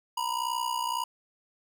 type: ring-modulated tone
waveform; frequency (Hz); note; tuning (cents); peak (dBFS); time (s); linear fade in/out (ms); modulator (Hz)
square; 966; B5; -39; -26; 0.17-1.04; 5; 30.9
effects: none